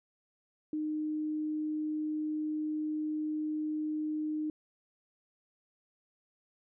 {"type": "tone", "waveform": "sine", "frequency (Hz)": 306.7, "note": "D#4", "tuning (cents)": -25, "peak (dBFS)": -31, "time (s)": [0.73, 4.5], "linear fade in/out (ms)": 2, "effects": []}